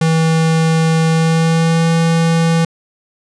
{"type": "tone with pitch glide", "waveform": "square", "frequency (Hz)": [161.8, 165.1], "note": ["E3", "E3"], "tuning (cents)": [-32, 3], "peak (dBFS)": -11, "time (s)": [0.01, 2.65], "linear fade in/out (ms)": 5, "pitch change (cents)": 35, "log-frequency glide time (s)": [1.08, 1.9], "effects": ["resampled to 22050 Hz"]}